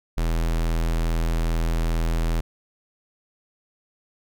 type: tone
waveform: square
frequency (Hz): 41.2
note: E1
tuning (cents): 0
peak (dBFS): -21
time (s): 0.17-2.41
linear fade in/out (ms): 10
effects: none